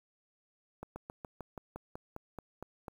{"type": "slowing click train", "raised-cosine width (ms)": 1, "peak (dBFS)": -28, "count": 12, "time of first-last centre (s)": [0.83, 2.882], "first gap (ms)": 130, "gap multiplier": 1.07, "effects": ["9-bit"]}